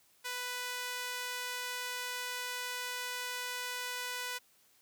sawtooth tone with high-pass filter, 495.3 Hz, B4, 5 cents sharp, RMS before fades -39 dBFS, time 0.24-4.39 s, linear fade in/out 20 ms, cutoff 1400 Hz, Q 0.75, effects white hiss -67 dBFS RMS until 4.81 s + high-pass 60 Hz 12 dB/octave

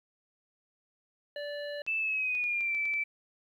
harmonic tone, 582 Hz, D5, 16 cents flat, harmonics 1 / 3 / 5 / 7, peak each -36 / -43 / -48 / -48 dBFS, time 1.36-1.82 s, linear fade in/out 2 ms
clicks, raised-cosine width 0.2 ms, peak -32 dBFS, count 7, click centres 1.865 / 2.351 / 2.44 / 2.608 / 2.749 / 2.855 / 2.938 s
sine tone with pitch glide, 2637 to 2322 Hz, E7 to D7, 0 to -20 cents, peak -28 dBFS, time 1.87-3.04 s, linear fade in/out 10 ms, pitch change -220 cents, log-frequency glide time 1.98-2.77 s
effects 11-bit

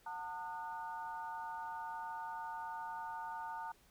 harmonic tone with a mistuned harmonic, 244.1 Hz, B3, 20 cents flat, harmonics 3 / 4 / 5 / 6, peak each -52 / -42 / -51 / -51 dBFS, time 0.06-3.72 s, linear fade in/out 5 ms, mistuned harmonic 4, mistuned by -130 cents, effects pink hiss -68 dBFS RMS until 3.9 s

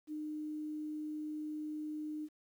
sine tone, 304.8 Hz, D#4, 36 cents flat, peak -38 dBFS, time 0.07-2.29 s, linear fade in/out 50 ms, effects 11-bit

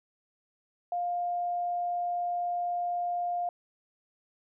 sine tone, 704 Hz, F5, 14 cents sharp, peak -28 dBFS, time 0.92-3.49 s, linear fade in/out 2 ms, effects none

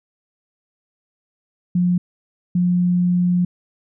sine tone bursts at uneven times, 177.9 Hz, F3, 32 cents sharp, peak -14 dBFS, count 2, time 1.75-1.98 / 2.55-3.45 s, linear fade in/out 5 ms, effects none

